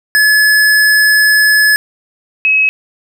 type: tone pair in turn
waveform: square / sine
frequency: 1710 / 2562 Hz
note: A6 / E7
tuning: -50 / -50 cents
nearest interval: perfect fifth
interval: 700 cents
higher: second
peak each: -7 dBFS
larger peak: neither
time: 0.15-1.76 / 2.45-2.69 s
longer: first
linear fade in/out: 0 ms
effects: none

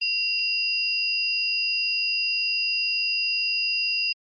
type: tone pair together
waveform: sine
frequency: 2753 / 4901 Hz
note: F7 / D#8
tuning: -25 / -27 cents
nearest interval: minor seventh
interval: 998 cents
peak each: -25 dBFS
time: 0.01-4.13 s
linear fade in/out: 10 ms
effects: Opus 24 kbps

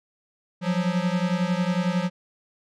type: beating tone pair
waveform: square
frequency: 174.6 / 185.6 Hz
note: F3 / F#3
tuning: 0 / +6 cents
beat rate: 11 Hz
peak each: -25 / -26 dBFS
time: 0.61-2.1 s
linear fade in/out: 50 ms
effects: low-pass 5000 Hz 12 dB/octave

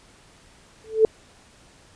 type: tone with exponential growth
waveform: sine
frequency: 440 Hz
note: A4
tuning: in tune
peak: -8 dBFS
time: 0.84-1.05 s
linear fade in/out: 1 ms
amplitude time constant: 44 ms
effects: pink hiss -53 dBFS RMS until 1.95 s + resampled to 22050 Hz

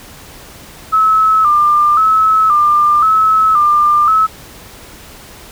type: tone with vibrato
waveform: sine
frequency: 1244.5 Hz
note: D#6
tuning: in tune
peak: -7 dBFS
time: 0.92-4.27 s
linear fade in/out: 20 ms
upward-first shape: square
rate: 0.95 Hz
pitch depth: 69 cents each way
effects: pink hiss -36 dBFS RMS until 5.51 s

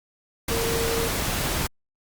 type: tone in noise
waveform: sine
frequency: 459.5 Hz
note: A#4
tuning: 25 cents flat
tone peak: -26 dBFS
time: 0.51-1.08 s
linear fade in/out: 5 ms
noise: pink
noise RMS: -26 dBFS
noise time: 0.48-1.67 s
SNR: -3 dB
effects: Opus 48 kbps

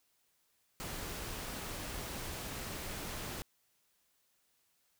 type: noise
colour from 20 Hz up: pink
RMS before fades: -42 dBFS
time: 0.8-3.42 s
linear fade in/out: 0 ms
effects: white hiss -75 dBFS RMS until 4.99 s

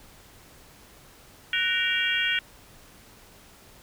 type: harmonic tone with a mistuned harmonic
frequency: 465.6 Hz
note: A#4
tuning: 2 cents flat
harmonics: 3 / 4 / 5 / 6 / 7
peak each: -29 / -29 / -29 / -29 / -29 dBFS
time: 1.53-2.39 s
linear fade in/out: 2 ms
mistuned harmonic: 3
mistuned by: +110 cents
effects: pink hiss -52 dBFS RMS until 3.82 s

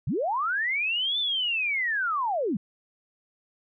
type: linear two-way sweep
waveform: sine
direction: up then down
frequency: 93.3 to 3570 to 164.3 Hz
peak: -24 dBFS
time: 0.07-2.57 s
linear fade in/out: 5 ms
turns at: 1.19 s
effects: none

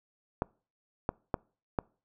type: clicks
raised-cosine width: 1 ms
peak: -14 dBFS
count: 4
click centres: 0.421 / 1.091 / 1.342 / 1.788 s
effects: noise-tail reverb RT60 0.4 s tail -26 dB re dry

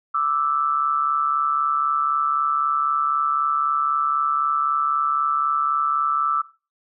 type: tone pair together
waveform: sine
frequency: 1174.6 / 1318.5 Hz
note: D6 / E6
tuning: 0 / 0 cents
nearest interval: major second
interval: 200 cents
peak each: -23 / -20 dBFS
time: 0.14-6.42 s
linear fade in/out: 10 ms
effects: noise-tail reverb RT60 0.3 s tail -17 dB re dry

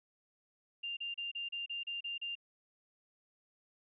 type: tone bursts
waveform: sine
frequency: 2794 Hz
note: F7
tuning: in tune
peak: -37 dBFS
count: 9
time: 0.83-2.354 s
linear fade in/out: 10 ms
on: 140 ms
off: 33 ms
effects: none

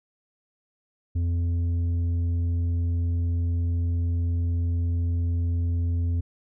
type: tone with tanh clipping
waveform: sine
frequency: 85.6 Hz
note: F2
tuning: 34 cents flat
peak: -23 dBFS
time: 1.15-6.21 s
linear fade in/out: 10 ms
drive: 6 dB
effects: none

